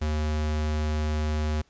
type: tone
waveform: square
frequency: 76.4 Hz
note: D#2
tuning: 31 cents flat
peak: -25 dBFS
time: 0.01-1.62 s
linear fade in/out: 10 ms
effects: pink hiss -64 dBFS RMS until 1.69 s + resampled to 16000 Hz